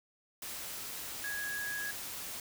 sine tone in noise, 1661.2 Hz, G#6, in tune, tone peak -36 dBFS, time 1.24-1.91 s, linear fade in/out 2 ms, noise white, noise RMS -42 dBFS, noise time 0.42-2.4 s, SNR +3 dB, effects none

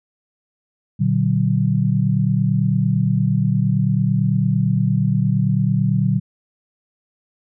sine tone cluster, 119.2 / 148 / 188.6 Hz, A#2 / D3 / F#3, +39 / +14 / +33 cents, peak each -19 dBFS, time 0.99-6.2 s, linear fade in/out 20 ms, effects none

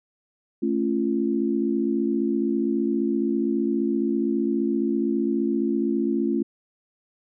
sine chord, A augmented, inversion none, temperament just, 220 / 275 / 343.8 Hz, A3 / C#4 / E#4, 0 / -14 / -27 cents, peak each -25 dBFS, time 0.62-6.43 s, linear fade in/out 10 ms, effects none

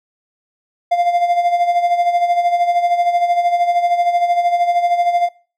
triangle tone with tremolo, 698.5 Hz, F5, in tune, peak -8 dBFS, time 0.91-5.29 s, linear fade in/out 10 ms, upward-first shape sine, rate 13 Hz, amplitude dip 60%, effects noise-tail reverb RT60 0.4 s tail -22 dB re dry

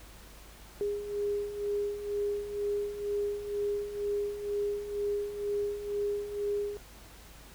sine beating tone pair, 407.9 / 410 Hz, G#4 / G#4, -31 / -22 cents, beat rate 2.1 Hz, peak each -37 / -31 dBFS, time 0.81-6.77 s, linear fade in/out 0 ms, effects added 50 Hz sine -52 dBFS peak until 7.54 s + pink hiss -53 dBFS RMS until 7.54 s

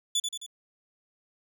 25% pulse tone with echo, 3464 Hz, A7, 28 cents flat, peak -20 dBFS, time 0.15-0.2 s, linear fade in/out 5 ms, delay 88 ms, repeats 3, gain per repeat -5 dB, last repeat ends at 0.464 s, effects none

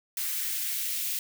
blue noise with high-pass filter sweep, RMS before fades -31 dBFS, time 0.17-1.19 s, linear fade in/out 2 ms, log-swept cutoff 1600 to 2500 Hz, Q 1.6, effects none

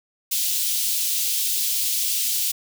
white high-pass noise, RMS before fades -23 dBFS, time 0.31-2.52 s, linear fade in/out 10 ms, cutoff 3000 Hz, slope 24 dB/octave, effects none

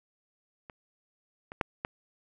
clicks, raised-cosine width 0.5 ms, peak -29 / -26 / -11 / -16 dBFS, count 4, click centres 0.698 / 1.519 / 1.612 / 1.849 s, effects none

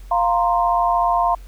sine chord, F suspended fourth, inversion none, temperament just, 698.5 / 931.3 / 1047.7 Hz, F5 / Bb5 / C6, 0 / -2 / +2 cents, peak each -18 / -20 / -20 dBFS, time 0.11-1.35 s, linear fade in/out 5 ms, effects added 45 Hz sine -35 dBFS peak until 1.47 s + pink hiss -52 dBFS RMS until 1.47 s

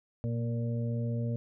harmonic tone with a mistuned harmonic, 116.54 Hz, A#2, in tune, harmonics 1 / 2 / 4 / 5, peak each -30 / -36 / -42 / -44 dBFS, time 0.24-1.36 s, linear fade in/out 0 ms, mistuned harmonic 1, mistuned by +26 cents, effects none

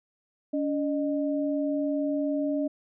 sine tone pair together, 285.1 / 612 Hz, C#4 / D#5, +49 / -29 cents, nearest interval octave + minor second, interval 1322 cents, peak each -26 / -30 dBFS, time 0.53-2.68 s, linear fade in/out 10 ms, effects none

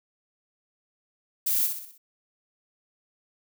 violet noise with echo, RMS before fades -25 dBFS, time 1.46-1.67 s, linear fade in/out 10 ms, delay 62 ms, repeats 5, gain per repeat -6 dB, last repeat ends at 1.98 s, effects none

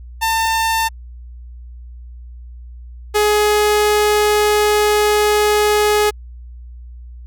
sawtooth tone pair in turn, 898 / 419.7 Hz, A5 / G#4, +35 / +18 cents, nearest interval octave + minor second, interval 1317 cents, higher first, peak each -11 / -8 dBFS, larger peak second, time 0.21-0.89 / 3.14-6.11 s, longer second, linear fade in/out 20 ms, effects added 60 Hz sine -32 dBFS peak until 7.26 s

